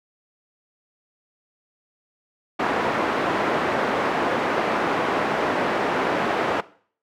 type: band-pass noise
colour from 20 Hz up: pink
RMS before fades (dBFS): -23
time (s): 2.59-6.61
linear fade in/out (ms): 10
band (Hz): 320 to 1600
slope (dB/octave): 12
effects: noise-tail reverb RT60 0.5 s tail -19 dB re dry